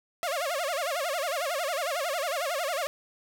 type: tone with vibrato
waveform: sawtooth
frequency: 622.3 Hz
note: D#5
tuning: in tune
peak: -24 dBFS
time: 0.23-2.87 s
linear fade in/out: 0 ms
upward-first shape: sine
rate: 11 Hz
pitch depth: 250 cents each way
effects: none